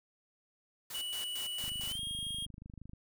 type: noise with tremolo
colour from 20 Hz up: white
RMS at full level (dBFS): -44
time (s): 0.9-1.99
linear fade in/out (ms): 5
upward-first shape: square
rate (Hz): 4.4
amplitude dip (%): 80
type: tone with pitch glide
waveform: square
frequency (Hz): 2946 to 3250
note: F#7 to G#7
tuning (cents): -8 to -38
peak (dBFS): -37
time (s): 0.94-2.46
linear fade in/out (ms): 10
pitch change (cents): +170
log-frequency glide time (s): 1.88-1.99
type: click train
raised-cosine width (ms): 5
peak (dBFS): -36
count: 34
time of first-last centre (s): 1.64-2.934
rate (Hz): 25.5
effects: none